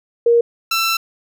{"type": "tone pair in turn", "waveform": ["sine", "15% pulse"], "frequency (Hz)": [469.9, 1339.1], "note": ["A#4", "E6"], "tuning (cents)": [14, 27], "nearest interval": "octave + tritone", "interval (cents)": 1813, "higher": "second", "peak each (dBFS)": -9, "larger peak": "neither", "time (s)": [[0.26, 0.41], [0.71, 0.97]], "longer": "second", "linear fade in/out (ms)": 5, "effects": []}